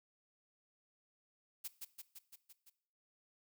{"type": "noise with echo", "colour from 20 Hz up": "blue", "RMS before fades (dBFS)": -43, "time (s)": [1.64, 1.68], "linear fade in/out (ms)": 10, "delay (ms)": 170, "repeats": 6, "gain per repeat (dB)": -3, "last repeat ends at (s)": 2.7, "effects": ["noise-tail reverb RT60 0.6 s tail -18 dB re dry"]}